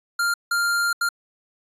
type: tone bursts at uneven times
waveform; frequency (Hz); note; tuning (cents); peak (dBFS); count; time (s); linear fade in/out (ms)
square; 1396.9; F6; 0; -20; 3; 0.19-0.34 / 0.51-0.93 / 1.01-1.09; 5
effects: resampled to 32000 Hz